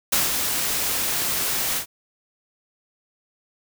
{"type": "noise with ADSR envelope", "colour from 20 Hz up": "white", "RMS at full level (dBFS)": -19, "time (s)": [0.12, 1.86], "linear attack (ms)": 9, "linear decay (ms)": 170, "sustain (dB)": -5, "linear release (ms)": 93, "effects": []}